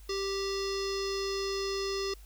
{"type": "tone with low-pass filter", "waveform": "square", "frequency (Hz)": 392, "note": "G4", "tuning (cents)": 0, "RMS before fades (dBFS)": -33, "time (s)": [0.09, 2.14], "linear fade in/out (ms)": 5, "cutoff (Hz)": 5100, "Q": 5.9, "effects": ["added 50 Hz sine -48 dBFS peak until 2.25 s", "white hiss -60 dBFS RMS until 2.25 s"]}